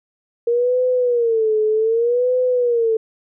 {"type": "tone with vibrato", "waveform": "sine", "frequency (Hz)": 466.2, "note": "A#4", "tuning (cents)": 0, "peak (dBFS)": -14, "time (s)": [0.47, 2.97], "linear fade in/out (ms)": 5, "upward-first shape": "sine", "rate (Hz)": 0.65, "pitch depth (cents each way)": 140, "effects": []}